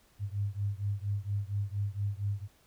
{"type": "beating tone pair", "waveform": "sine", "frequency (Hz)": [99.4, 103.7], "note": ["G2", "G#2"], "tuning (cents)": [25, -2], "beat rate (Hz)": 4.3, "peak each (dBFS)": [-33, -34], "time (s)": [0.19, 2.48], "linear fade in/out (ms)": 50, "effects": ["pink hiss -65 dBFS RMS until 2.66 s"]}